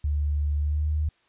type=tone with pitch glide; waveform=sine; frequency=73.4 to 76.21 Hz; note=D2 to D#2; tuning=0 to -35 cents; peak=-22 dBFS; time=0.04-1.09 s; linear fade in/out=5 ms; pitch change=+65 cents; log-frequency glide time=0.59-0.9 s; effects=white hiss -65 dBFS RMS until 1.28 s + resampled to 8000 Hz